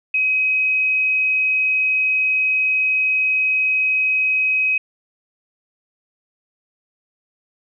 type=tone; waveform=sine; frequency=2533 Hz; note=D#7; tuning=30 cents sharp; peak=-15 dBFS; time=0.14-4.78 s; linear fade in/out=5 ms; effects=none